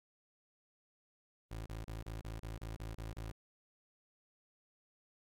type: tone bursts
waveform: 25% pulse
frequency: 55 Hz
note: A1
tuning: in tune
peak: -38 dBFS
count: 10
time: 1.51-3.316 s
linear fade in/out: 5 ms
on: 150 ms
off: 34 ms
effects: AAC 64 kbps